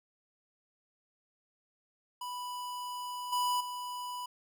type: tone with level steps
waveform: square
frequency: 987.8 Hz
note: B5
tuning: in tune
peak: -38 / -29 / -38 dBFS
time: 2.21-4.26 s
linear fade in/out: 5 ms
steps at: 3.32 / 3.6 s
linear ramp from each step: 10 ms
effects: none